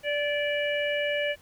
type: harmonic tone with a mistuned harmonic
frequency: 584 Hz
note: D5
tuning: 10 cents flat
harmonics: 1 / 3 / 4 / 5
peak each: -27 / -32 / -33 / -34 dBFS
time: 0.03-1.36 s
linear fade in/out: 50 ms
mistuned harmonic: 3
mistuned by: -17 cents
effects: pink hiss -57 dBFS RMS until 1.41 s